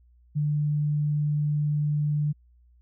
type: tone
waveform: sine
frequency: 148.5 Hz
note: D3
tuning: 20 cents sharp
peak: -22 dBFS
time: 0.35-2.33 s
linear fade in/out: 20 ms
effects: added 60 Hz sine -55 dBFS peak until 2.81 s